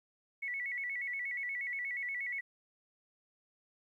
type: tone with vibrato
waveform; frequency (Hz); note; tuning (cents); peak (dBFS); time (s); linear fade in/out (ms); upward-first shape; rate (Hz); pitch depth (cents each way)
sine; 2077; C7; -13; -35; 0.42-2.41; 10; square; 8.4; 100
effects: 12-bit